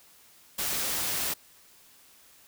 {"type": "noise", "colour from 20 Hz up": "white", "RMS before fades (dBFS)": -30, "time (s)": [0.58, 1.34], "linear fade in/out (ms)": 10, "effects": ["white hiss -57 dBFS RMS until 2.47 s"]}